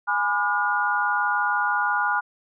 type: chord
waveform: sine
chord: G# diminished seventh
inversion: none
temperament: just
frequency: 830.6 / 996.7 / 1196.1 / 1435.3 Hz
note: G#5 / B5 / D6 / F6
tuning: 0 / +16 / +31 / +47 cents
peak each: -26 / -27 / -29 / -23 dBFS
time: 0.07-2.21 s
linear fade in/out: 20 ms
effects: none